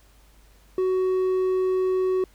sine tone with hard clipping, 372.9 Hz, F#4, 14 cents sharp, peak -21 dBFS, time 0.78-2.24 s, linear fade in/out 2 ms, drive 3 dB, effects added 50 Hz sine -53 dBFS peak until 2.34 s + pink hiss -59 dBFS RMS until 2.34 s

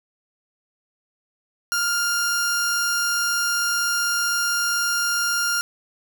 sawtooth tone pair together, 1403.5 / 2807 Hz, F6 / F7, +8 / +8 cents, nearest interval octave, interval 1200 cents, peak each -17 / -20 dBFS, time 1.72-5.61 s, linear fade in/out 0 ms, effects none

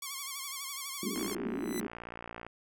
5% pulse tone with vibrato, 1100 Hz, C#6, 14 cents flat, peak -26 dBFS, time 0.02-1.35 s, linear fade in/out 5 ms, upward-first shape sine, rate 12 Hz, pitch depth 79 cents each way
white band-pass noise, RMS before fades -36 dBFS, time 1.03-1.87 s, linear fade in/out 2 ms, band 180 to 410 Hz, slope 96 dB/octave
click train, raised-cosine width 0.5 ms, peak -27 dBFS, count 77, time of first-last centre 1.16-2.466 s, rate 58.2 Hz
5% pulse tone with exponential growth, 2000 Hz, B6, 21 cents sharp, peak -25 dBFS, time 1.47-1.8 s, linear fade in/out 0 ms, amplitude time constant 70 ms
effects none

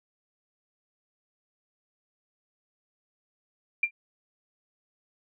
sine tone with exponential decay, 2376 Hz, D7, 20 cents sharp, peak -17 dBFS, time 3.83-3.91 s, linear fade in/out 5 ms, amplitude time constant 16 ms, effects none

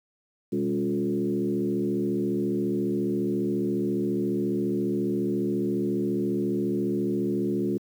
sine tone with frequency modulation, 277.2 Hz, C#4, in tune, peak -23 dBFS, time 0.52-7.78 s, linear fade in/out 10 ms, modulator 74.5 Hz, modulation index 1.6, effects high-pass 100 Hz 12 dB/octave + 9-bit

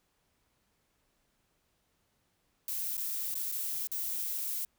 violet noise with dropouts, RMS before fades -35 dBFS, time 2.68-4.65 s, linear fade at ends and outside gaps 2 ms, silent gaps 2.97-2.977 / 3.343-3.352 / 3.517-3.521 / 3.872-3.916 s, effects pink hiss -75 dBFS RMS until 4.78 s

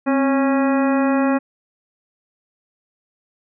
harmonic tone with a mistuned harmonic, 275.2 Hz, C#4, 12 cents flat, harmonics 1 / 2 / 3 / 4 / 5 / 6 / 7 / 9, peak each -16 / -22 / -26 / -28 / -30 / -32 / -33 / -35 dBFS, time 0.06-1.39 s, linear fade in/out 20 ms, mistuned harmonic 1, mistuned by -63 cents, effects none

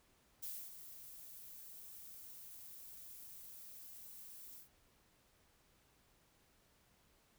violet noise with ADSR envelope, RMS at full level -44 dBFS, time 0.42-4.69 s, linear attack 15 ms, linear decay 270 ms, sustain -10 dB, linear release 120 ms, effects pink hiss -72 dBFS RMS until 7.38 s

